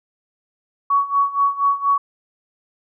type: tone with tremolo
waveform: sine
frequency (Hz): 1122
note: C#6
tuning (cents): +21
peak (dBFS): -12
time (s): 0.9-1.98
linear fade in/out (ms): 5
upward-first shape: sine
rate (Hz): 4.2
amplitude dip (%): 85
effects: none